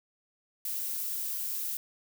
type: noise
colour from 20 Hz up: violet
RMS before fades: -34 dBFS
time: 0.65-1.77 s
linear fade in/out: 2 ms
effects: none